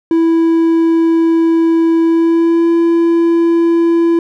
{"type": "tone with pitch glide", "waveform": "triangle", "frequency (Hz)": [329.6, 335.9], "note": ["E4", "E4"], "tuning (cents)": [0, 33], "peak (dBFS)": -6, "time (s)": [0.11, 4.19], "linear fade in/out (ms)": 2, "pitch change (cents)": 33, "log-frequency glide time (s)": [2.04, 2.7], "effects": []}